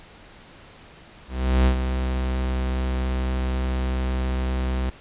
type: tone with ADSR envelope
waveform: 45% pulse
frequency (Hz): 64.2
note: C2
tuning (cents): -32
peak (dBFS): -14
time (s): 1.27-4.9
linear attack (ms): 390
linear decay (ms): 92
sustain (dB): -8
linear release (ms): 4
effects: pink hiss -47 dBFS RMS until 5 s + resampled to 8000 Hz